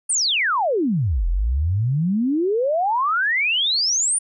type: exponential two-way sweep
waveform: sine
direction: down then up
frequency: 9630 to 39.77 to 9630 Hz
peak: -17 dBFS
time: 0.09-4.19 s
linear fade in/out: 10 ms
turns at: 1.27 s
effects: none